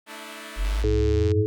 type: chord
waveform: 5% pulse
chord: A suspended fourth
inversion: none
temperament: equal with one note detuned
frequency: 220 / 293.7 / 323.8 Hz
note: A3 / D4 / E4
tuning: 0 / 0 / -31 cents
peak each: -30 / -30 / -30 dBFS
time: 0.06-0.85 s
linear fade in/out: 50 ms
type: exponential sweep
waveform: sine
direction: up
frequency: 42.08 to 103.83 Hz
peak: -21 dBFS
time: 0.56-1.46 s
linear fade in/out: 50 ms
type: click train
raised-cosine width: 0.2 ms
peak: -21 dBFS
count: 69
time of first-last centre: 0.65-1.317 s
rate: 102 Hz
type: harmonic tone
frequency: 106.4 Hz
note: G#2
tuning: 42 cents sharp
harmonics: 1 / 3 / 4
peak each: -26 / -28 / -23 dBFS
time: 0.84-1.46 s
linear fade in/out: 0 ms
effects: none